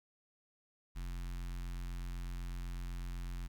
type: tone with notch filter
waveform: square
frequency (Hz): 44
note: F1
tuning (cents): +14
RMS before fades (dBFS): -41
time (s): 0.95-3.48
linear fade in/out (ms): 20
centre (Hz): 510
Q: 0.56
effects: 12-bit